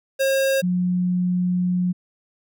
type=tone pair in turn; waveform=square / sine; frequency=539 / 179.87 Hz; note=C#5 / F#3; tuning=-49 / -49 cents; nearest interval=octave + perfect fifth; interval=1900 cents; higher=first; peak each=-18 dBFS; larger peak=neither; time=0.19-0.62 / 0.62-1.93 s; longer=second; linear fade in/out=20 ms; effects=none